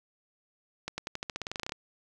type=accelerating click train; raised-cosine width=0.2 ms; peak=-17 dBFS; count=16; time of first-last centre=0.88-1.721 s; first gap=100 ms; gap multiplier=0.91; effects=none